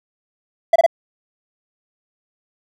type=tone bursts; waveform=triangle; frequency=668 Hz; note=E5; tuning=23 cents sharp; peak=-6 dBFS; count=3; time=0.73-0.864 s; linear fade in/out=5 ms; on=28 ms; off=25 ms; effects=none